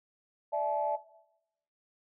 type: chord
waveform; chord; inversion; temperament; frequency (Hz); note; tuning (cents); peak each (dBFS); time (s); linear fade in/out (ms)
sine; D suspended second; none; equal with one note detuned; 587.3 / 659.3 / 861.9; D5 / E5 / A5; 0 / 0 / -36; -32; 0.52-0.97; 20
effects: noise-tail reverb RT60 0.8 s tail -17 dB re dry + tanh soft clip ceiling -18 dBFS